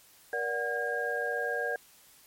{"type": "tone cluster", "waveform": "sine", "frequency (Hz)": [474.1, 581, 738, 1620], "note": ["A#4", "D5", "F#5", "G#6"], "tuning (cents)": [29, -19, -5, -43], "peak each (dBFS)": [-34, -36, -37, -32], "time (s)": [0.33, 1.76], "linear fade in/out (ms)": 2, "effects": ["white hiss -58 dBFS RMS until 2.26 s", "MP3 64 kbps"]}